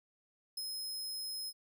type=tone with ADSR envelope; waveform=sawtooth; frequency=5130 Hz; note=E8; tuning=48 cents flat; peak=-34 dBFS; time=0.57-1.53 s; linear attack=6 ms; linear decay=37 ms; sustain=-2 dB; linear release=48 ms; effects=none